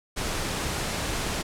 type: noise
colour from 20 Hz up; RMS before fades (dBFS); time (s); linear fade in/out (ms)
pink; -29; 0.16-1.43; 20
effects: low-pass 10000 Hz 12 dB/octave